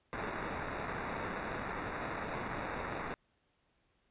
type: noise with sample-and-hold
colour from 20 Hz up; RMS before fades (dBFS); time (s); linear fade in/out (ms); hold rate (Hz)
violet; -39; 0.13-3.14; 0; 3150
effects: pink hiss -75 dBFS RMS until 4.1 s + resampled to 8000 Hz